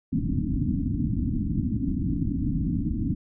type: low-pass noise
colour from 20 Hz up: white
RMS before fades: -26 dBFS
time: 0.12-3.15 s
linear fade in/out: 10 ms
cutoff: 300 Hz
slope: 96 dB/octave
effects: none